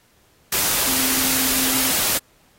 sine tone in noise, 261.6 Hz, C4, in tune, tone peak -30 dBFS, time 0.87-1.91 s, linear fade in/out 5 ms, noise white, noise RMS -20 dBFS, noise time 0.52-2.18 s, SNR -13 dB, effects pink hiss -58 dBFS RMS until 2.58 s + AAC 48 kbps

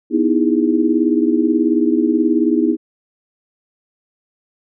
sine chord, E major seventh, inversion second, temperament equal with one note detuned, 246.9 / 311.1 / 329.6 / 409.1 Hz, B3 / D#4 / E4 / G#4, 0 / 0 / 0 / -26 cents, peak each -18 / -16 / -17 / -22 dBFS, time 0.1-2.77 s, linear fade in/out 50 ms, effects none

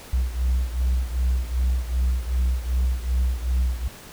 sine beating tone pair, 61.74 / 64.34 Hz, B1 / C2, 0 / -28 cents, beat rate 2.6 Hz, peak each -20 / -23 dBFS, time 0.13-3.88 s, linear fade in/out 5 ms, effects tanh soft clip ceiling -16 dBFS + pink hiss -43 dBFS RMS until 4.12 s

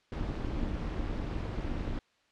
brown noise with amplitude modulation, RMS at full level -31 dBFS, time 0.12-1.99 s, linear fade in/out 2 ms, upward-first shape sine, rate 266 Hz, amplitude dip 70%, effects white hiss -69 dBFS RMS until 2.31 s + low-pass 4000 Hz 12 dB/octave

